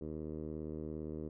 10% pulse tone with low-pass filter, 77.5 Hz, D#2, 6 cents flat, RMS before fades -42 dBFS, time 0.01-1.29 s, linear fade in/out 5 ms, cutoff 420 Hz, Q 1.7, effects none

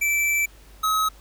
square tone pair in turn, 2326 / 1277.8 Hz, D7 / D#6, -17 / +46 cents, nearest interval minor seventh, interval 1037 cents, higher first, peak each -20 dBFS, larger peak neither, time 0.01-0.46 / 0.83-1.09 s, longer first, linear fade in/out 10 ms, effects added 50 Hz sine -47 dBFS peak until 1.2 s + pink hiss -53 dBFS RMS until 1.2 s

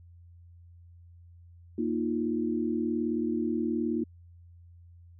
sine chord, Bb suspended fourth, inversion none, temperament just, 233.1 / 310.8 / 349.6 Hz, Bb3 / Eb4 / F4, 0 / -2 / +2 cents, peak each -30 / -31 / -32 dBFS, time 1.78-4.04 s, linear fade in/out 5 ms, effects added 86 Hz sine -50 dBFS peak until 5.19 s

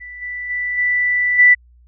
sine tone with level steps, 1975.5 Hz, B6, in tune, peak -31 / -24 / -19 / -14 / -6 dBFS, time 0-1.55 s, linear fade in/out 20 ms, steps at 0.21 / 0.49 / 0.77 / 1.38 s, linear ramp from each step 20 ms, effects added 60 Hz sine -46 dBFS peak until 1.87 s

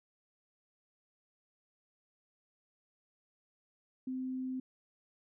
sine tone, 258.3 Hz, C4, 22 cents flat, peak -35 dBFS, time 4.07-4.6 s, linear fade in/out 5 ms, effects none

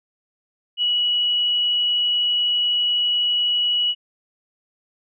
sine tone, 2928 Hz, F#7, 19 cents flat, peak -17 dBFS, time 0.77-3.95 s, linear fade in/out 50 ms, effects none

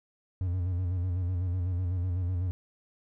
triangle tone with vibrato, 90 Hz, F#2, 47 cents flat, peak -25 dBFS, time 0.41-2.51 s, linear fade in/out 0 ms, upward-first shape square, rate 8 Hz, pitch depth 54 cents each way, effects none

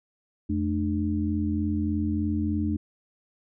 sine tone cluster, 85.7 / 216.1 / 299.4 Hz, F2 / A3 / D4, -32 / -31 / +33 cents, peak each -28 dBFS, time 0.49-2.77 s, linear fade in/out 10 ms, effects none

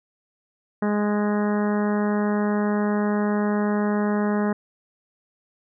harmonic tone with a mistuned harmonic, 207.7 Hz, G#3, in tune, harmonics 1 / 2 / 3 / 4 / 5 / 6 / 7 / 8 / 9, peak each -21 / -27 / -31 / -33 / -35 / -37 / -38 / -39 / -40 dBFS, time 0.82-4.53 s, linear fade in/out 5 ms, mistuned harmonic 7, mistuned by +15 cents, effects none

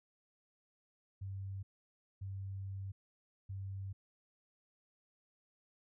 sine tone bursts at uneven times, 97.1 Hz, G2, 16 cents flat, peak -40 dBFS, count 3, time 1.21-1.63 / 2.21-2.92 / 3.49-3.93 s, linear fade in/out 10 ms, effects none

